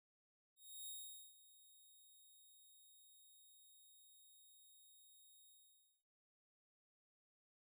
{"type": "tone with ADSR envelope", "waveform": "5% pulse", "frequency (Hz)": 3734, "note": "A#7", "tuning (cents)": 2, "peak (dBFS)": -40, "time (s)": [0.56, 6.04], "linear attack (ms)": 320, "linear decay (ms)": 450, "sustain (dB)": -17, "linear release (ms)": 550, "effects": []}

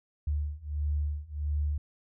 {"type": "beating tone pair", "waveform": "sine", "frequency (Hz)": [73.2, 74.7], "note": ["D2", "D2"], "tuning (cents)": [-5, 30], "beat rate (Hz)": 1.5, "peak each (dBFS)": [-32, -31], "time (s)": [0.27, 1.78], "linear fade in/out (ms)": 5, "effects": []}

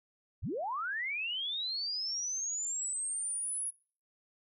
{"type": "linear sweep", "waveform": "sine", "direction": "up", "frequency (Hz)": [40.53, 10548], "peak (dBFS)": -33, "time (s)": [0.42, 3.71], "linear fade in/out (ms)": 20, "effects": ["noise-tail reverb RT60 0.4 s tail -23 dB re dry"]}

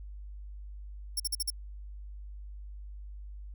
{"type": "tone bursts", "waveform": "15% pulse", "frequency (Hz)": 5470, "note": "F8", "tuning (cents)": -37, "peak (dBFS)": -23, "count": 5, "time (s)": [1.17, 1.503], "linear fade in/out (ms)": 5, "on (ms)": 29, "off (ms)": 47, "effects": ["added 50 Hz sine -41 dBFS peak until 3.54 s"]}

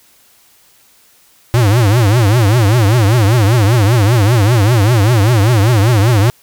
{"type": "tone with vibrato", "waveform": "square", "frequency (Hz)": 110.8, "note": "A2", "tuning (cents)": 13, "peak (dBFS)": -8, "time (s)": [1.54, 6.3], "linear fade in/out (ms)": 0, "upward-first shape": "triangle", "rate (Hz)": 5.1, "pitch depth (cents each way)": 270, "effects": ["white hiss -49 dBFS RMS until 6.42 s"]}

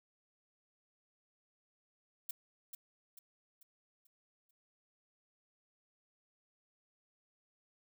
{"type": "noise with echo", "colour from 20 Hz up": "violet", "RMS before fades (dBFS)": -39, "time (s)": [2.29, 2.31], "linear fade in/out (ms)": 5, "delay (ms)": 440, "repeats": 5, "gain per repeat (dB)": -7, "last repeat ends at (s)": 4.51, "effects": []}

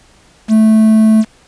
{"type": "tone with quantisation", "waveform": "triangle", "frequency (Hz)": 218.8, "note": "A3", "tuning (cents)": -9, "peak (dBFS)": -3, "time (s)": [0.48, 1.25], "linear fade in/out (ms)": 50, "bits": 5, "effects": ["pink hiss -47 dBFS RMS until 1.47 s", "resampled to 22050 Hz"]}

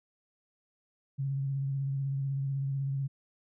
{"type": "tone with vibrato", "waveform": "sine", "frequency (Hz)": 137.1, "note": "C#3", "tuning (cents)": -19, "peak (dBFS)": -29, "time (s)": [1.18, 3.08], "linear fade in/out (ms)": 20, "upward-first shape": "sine", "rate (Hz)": 16, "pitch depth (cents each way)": 28, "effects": []}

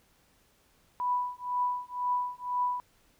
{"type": "tone with tremolo", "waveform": "sine", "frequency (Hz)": 987.8, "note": "B5", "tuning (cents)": 0, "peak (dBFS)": -24, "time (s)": [1, 2.8], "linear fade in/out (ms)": 0, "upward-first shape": "triangle", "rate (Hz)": 2, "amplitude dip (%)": 100, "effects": ["pink hiss -66 dBFS RMS until 3.19 s"]}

